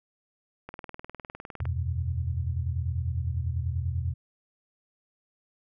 click train, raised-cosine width 0.5 ms, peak -24 dBFS, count 20, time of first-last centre 0.69-1.654 s, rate 19.7 Hz
sine chord, E suspended second, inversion none, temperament equal, 82.41 / 92.5 / 123.47 Hz, E2 / F#2 / B2, 0 / 0 / 0 cents, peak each -29 / -33 / -32 dBFS, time 1.6-4.14 s, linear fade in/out 10 ms
effects none

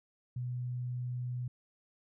sine tone, 123.9 Hz, B2, 6 cents sharp, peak -34 dBFS, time 0.36-1.48 s, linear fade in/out 5 ms, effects none

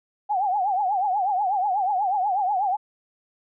sine tone with vibrato, 782 Hz, G5, 4 cents flat, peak -20 dBFS, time 0.29-2.77 s, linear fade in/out 20 ms, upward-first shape triangle, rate 8.2 Hz, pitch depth 170 cents each way, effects none

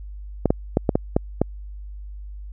clicks, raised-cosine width 2 ms, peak -3 dBFS, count 7, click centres 0.457 / 0.505 / 0.771 / 0.892 / 0.955 / 1.165 / 1.416 s, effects added 50 Hz sine -33 dBFS peak until 2.52 s

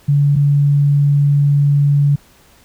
sine tone pair in turn, 143.2 / 143.2 Hz, D3 / D3, -43 / -43 cents, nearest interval unison, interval 0 cents, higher neither, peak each -9 dBFS, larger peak neither, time 0.08-0.36 / 0.36-2.16 s, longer second, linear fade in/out 10 ms, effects pink hiss -49 dBFS RMS until 2.64 s

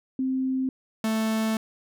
sine / 45% pulse tone pair in turn, 261.6 / 220.5 Hz, C4 / A3, 0 / +4 cents, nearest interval minor third, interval 296 cents, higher first, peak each -23 dBFS, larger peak neither, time 0.19-0.69 / 1.04-1.57 s, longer second, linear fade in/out 2 ms, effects none

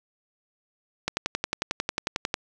click train, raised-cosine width 0.2 ms, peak -8 dBFS, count 15, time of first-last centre 1.08-2.341 s, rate 11.1 Hz, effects none

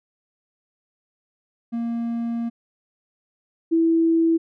triangle / sine tone pair in turn, 233.1 / 329 Hz, A#3 / E4, 0 / -3 cents, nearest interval tritone, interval 597 cents, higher second, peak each -21 / -15 dBFS, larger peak second, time 1.72-2.5 / 3.71-4.38 s, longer first, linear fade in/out 20 ms, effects none

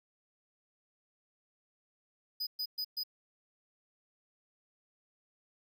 square tone bursts, 4978 Hz, D#8, in tune, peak -34 dBFS, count 4, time 2.4-3.036 s, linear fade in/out 10 ms, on 69 ms, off 120 ms, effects none

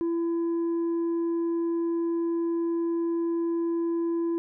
sine tone with tanh clipping, 336.2 Hz, E4, 34 cents sharp, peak -25 dBFS, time 0.01-4.38 s, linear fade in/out 0 ms, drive 3 dB, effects none

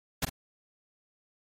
pink noise with echo, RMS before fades -28 dBFS, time 0.22-0.25 s, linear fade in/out 5 ms, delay 45 ms, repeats 1, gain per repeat -9 dB, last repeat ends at 0.295 s, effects MP3 64 kbps

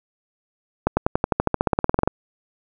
accelerating click train, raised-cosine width 1 ms, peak -3 dBFS, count 19, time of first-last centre 0.87-2.076 s, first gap 100 ms, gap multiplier 0.95, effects none

